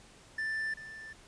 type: tone with echo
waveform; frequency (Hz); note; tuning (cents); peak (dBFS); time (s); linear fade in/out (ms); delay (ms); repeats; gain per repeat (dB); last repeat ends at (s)
triangle; 1769; A6; +9; -30; 0.38-0.74; 5; 390; 1; -12; 1.13
effects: pink hiss -57 dBFS RMS until 1.27 s + resampled to 22050 Hz